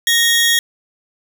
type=tone pair together; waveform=sawtooth; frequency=1864.7 / 3323 Hz; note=A#6 / G#7; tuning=0 / 0 cents; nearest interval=minor seventh; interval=1000 cents; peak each=-11 dBFS; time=0.07-0.59 s; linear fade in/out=2 ms; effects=none